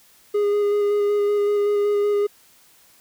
triangle tone with vibrato, 411.1 Hz, G#4, 18 cents flat, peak -15 dBFS, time 0.34-2.27 s, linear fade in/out 10 ms, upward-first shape square, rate 5.3 Hz, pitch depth 11 cents each way, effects white hiss -54 dBFS RMS until 3 s

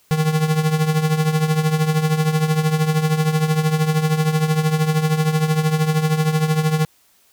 square tone with tremolo, 156 Hz, D#3, 5 cents sharp, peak -13 dBFS, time 0.11-6.85 s, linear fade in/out 0 ms, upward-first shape triangle, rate 13 Hz, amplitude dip 75%, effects white hiss -57 dBFS RMS until 7.32 s

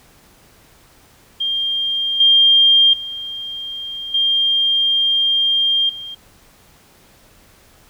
sine tone with level steps, 3200 Hz, G7, 35 cents sharp, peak -17 / -8 / -25 / -13 / -28 dBFS, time 1.4-6.15 s, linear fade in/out 10 ms, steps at 2.2 / 2.93 / 4.14 / 5.89 s, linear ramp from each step 5 ms, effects pink hiss -50 dBFS RMS until 7.89 s

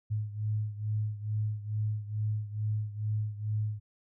sine beating tone pair, 106 / 108.3 Hz, G#2 / A2, +36 / -27 cents, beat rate 2.3 Hz, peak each -31 / -35 dBFS, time 0.1-3.8 s, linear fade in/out 20 ms, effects none

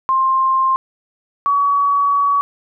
sine tone pair in turn, 1056 / 1131.4 Hz, C6 / C#6, +16 / +35 cents, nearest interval minor second, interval 119 cents, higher second, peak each -12 dBFS, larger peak neither, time 0.09-0.76 / 1.46-2.41 s, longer second, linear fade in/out 0 ms, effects none

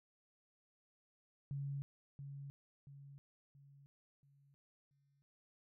sine tone with echo, 139.9 Hz, C#3, 16 cents sharp, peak -39 dBFS, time 1.51-1.82 s, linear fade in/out 0 ms, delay 680 ms, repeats 5, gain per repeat -7 dB, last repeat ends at 5.22 s, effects none

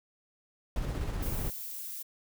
brown noise with tremolo, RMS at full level -32 dBFS, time 0.76-1.5 s, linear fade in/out 2 ms, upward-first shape square, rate 16 Hz, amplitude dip 25%
violet noise, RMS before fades -40 dBFS, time 1.22-2.03 s, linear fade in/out 10 ms
effects none

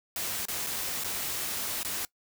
white noise with dropouts, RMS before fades -33 dBFS, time 0.16-2.05 s, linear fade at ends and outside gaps 1 ms, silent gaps 0.454-0.484 / 0.665-0.669 / 1.037-1.044 / 1.831-1.848 s, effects noise-tail reverb RT60 0.1 s tail -21 dB re dry

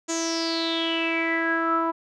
sawtooth tone with low-pass filter sweep, 329.6 Hz, E4, in tune, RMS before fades -25 dBFS, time 0.08-1.92 s, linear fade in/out 20 ms, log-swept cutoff 7000 to 1100 Hz, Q 8.8, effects none

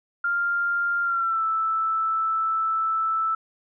sine tone with pitch glide, 1396.9 to 1318.5 Hz, F6 to E6, 0 to 0 cents, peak -21 dBFS, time 0.24-3.35 s, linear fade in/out 5 ms, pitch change -100 cents, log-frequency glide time 1.02-1.44 s, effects none

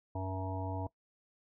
harmonic tone, 94.5 Hz, F#2, 37 cents sharp, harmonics 1 / 3 / 5 / 7 / 9 / 10, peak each -37 / -42 / -47 / -43 / -46 / -44 dBFS, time 0.15-0.87 s, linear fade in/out 5 ms, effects noise-tail reverb RT60 0.1 s tail -20 dB re dry

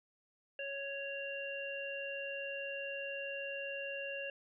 harmonic tone, 554.4 Hz, C#5, in tune, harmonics 1 / 3 / 5, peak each -42 / -46 / -42 dBFS, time 0.59-4.3 s, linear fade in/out 2 ms, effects none

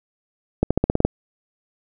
accelerating click train, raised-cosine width 2 ms, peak -3 dBFS, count 8, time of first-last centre 0.63-1.05 s, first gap 76 ms, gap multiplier 0.92, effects none

